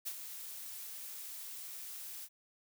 blue noise with ADSR envelope, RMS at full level -38 dBFS, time 0.05-2.29 s, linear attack 22 ms, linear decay 59 ms, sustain -8 dB, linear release 55 ms, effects none

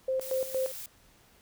sine tone with tremolo, 523.3 Hz, C5, in tune, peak -26 dBFS, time 0.08-0.72 s, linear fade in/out 5 ms, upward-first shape square, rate 4.3 Hz, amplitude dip 80%
blue noise, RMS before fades -41 dBFS, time 0.21-0.86 s, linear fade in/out 2 ms
effects pink hiss -61 dBFS RMS until 1.41 s

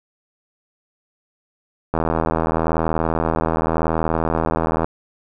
click train, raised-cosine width 1 ms, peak -5 dBFS, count 236, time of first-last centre 1.94-4.845 s, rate 80.9 Hz, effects none

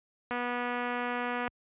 click train, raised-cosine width 0.5 ms, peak -19 dBFS, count 286, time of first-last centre 0.31-1.478 s, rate 244 Hz, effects high-pass 60 Hz 12 dB/octave + resampled to 8000 Hz

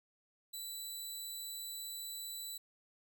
15% pulse tone, 3971 Hz, B7, 9 cents sharp, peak -35 dBFS, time 0.53-2.58 s, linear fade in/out 10 ms, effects none

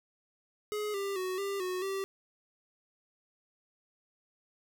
square tone with pitch steps, 420.6 / 396.4 / 370.9 / 396.9 / 367 / 388.7 Hz, G#4 / G4 / F#4 / G4 / F#4 / G4, +22 / +19 / +4 / +22 / -14 / -15 cents, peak -33 dBFS, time 0.72-2.04 s, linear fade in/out 0 ms, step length 220 ms, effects none

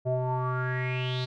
square tone with low-pass filter sweep, 127.1 Hz, C3, 50 cents flat, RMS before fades -29 dBFS, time 0.05-1.26 s, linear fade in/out 20 ms, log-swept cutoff 570 to 4200 Hz, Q 7.1, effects none

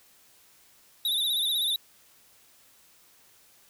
square tone with vibrato, 3695 Hz, A#7, 16 cents flat, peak -25 dBFS, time 1.05-1.76 s, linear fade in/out 2 ms, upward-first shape sine, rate 16 Hz, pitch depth 94 cents each way, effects white hiss -59 dBFS RMS until 3.69 s

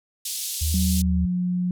white band-pass noise, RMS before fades -30 dBFS, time 0.25-1.02 s, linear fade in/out 5 ms, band 3300 to 13000 Hz, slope 24 dB/octave
sine tone with vibrato, 77.7 Hz, D#2, 2 cents flat, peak -21 dBFS, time 0.61-1.26 s, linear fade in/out 10 ms, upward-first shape sine, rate 11 Hz, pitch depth 9 cents each way
sine tone with pitch glide, 185 to 179.53 Hz, F#3 to F3, 0 to +48 cents, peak -21 dBFS, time 0.74-1.71 s, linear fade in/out 2 ms, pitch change -52 cents, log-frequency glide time 0.97-1.26 s
effects none

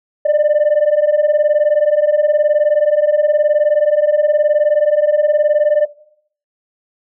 sine beating tone pair, 586 / 605 Hz, D5 / D#5, -4 / -49 cents, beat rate 19 Hz, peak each -11 dBFS, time 0.25-5.86 s, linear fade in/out 10 ms, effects noise-tail reverb RT60 0.6 s tail -18 dB re dry + tanh soft clip ceiling -7 dBFS

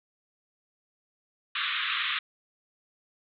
white band-pass noise, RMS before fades -30 dBFS, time 1.55-2.19 s, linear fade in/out 5 ms, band 1100 to 3800 Hz, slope 96 dB/octave, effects none

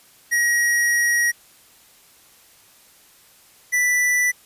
square tone pair in turn, 1900 / 1975.7 Hz, A#6 / B6, +33 / 0 cents, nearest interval minor second, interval 67 cents, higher second, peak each -17 dBFS, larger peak neither, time 0.31-1.32 / 3.72-4.32 s, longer first, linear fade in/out 20 ms, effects white hiss -52 dBFS RMS until 4.45 s + resampled to 32000 Hz

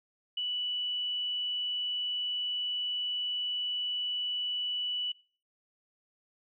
sine tone, 2960 Hz, F#7, in tune, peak -30 dBFS, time 0.37-5.12 s, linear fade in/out 5 ms, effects noise-tail reverb RT60 0.4 s tail -21 dB re dry

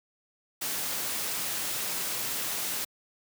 white noise, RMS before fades -32 dBFS, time 0.61-2.85 s, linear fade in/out 10 ms, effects high-pass 100 Hz 12 dB/octave

